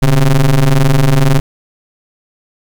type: ring-modulated tone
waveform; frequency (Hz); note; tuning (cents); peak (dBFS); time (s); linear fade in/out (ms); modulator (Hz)
square; 66; C2; +16; -4; 0.02-1.4; 5; 77
effects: 7-bit